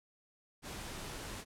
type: noise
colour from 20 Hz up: pink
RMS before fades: -44 dBFS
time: 0.62-1.45 s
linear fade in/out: 50 ms
effects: low-pass 11000 Hz 12 dB/octave